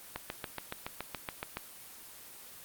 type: click train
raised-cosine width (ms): 0.3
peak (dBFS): -19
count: 11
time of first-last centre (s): 0.16-1.57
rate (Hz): 7.09
effects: white hiss -50 dBFS RMS until 2.64 s + Opus 24 kbps